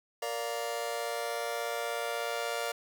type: chord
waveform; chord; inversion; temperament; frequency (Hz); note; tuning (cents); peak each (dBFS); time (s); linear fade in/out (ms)
sawtooth; Bb major; none; just; 466.2 / 582.7 / 699.2; Bb4 / D5 / F5; 0 / -14 / +2; -33; 0.22-2.72; 5
effects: none